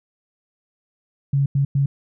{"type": "tone bursts at uneven times", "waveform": "sine", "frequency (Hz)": 139.1, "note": "C#3", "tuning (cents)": 6, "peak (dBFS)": -15, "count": 3, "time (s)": [[1.33, 1.46], [1.55, 1.65], [1.75, 1.86]], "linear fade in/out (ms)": 5, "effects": []}